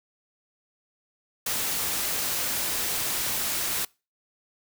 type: noise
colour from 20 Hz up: white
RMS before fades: -28 dBFS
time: 1.46-3.85 s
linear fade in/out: 5 ms
effects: noise-tail reverb RT60 0.3 s tail -25 dB re dry